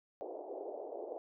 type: band-pass noise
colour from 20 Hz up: pink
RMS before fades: -44 dBFS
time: 0.21-1.18 s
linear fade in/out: 0 ms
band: 350 to 750 Hz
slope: 48 dB/octave
effects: none